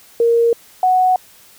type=tone pair in turn; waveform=sine; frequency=466.2 / 740 Hz; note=A#4 / F#5; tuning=0 / 0 cents; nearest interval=minor sixth; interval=800 cents; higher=second; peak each=-10 dBFS; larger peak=neither; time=0.2-0.53 / 0.83-1.16 s; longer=neither; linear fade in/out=2 ms; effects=white hiss -46 dBFS RMS until 1.58 s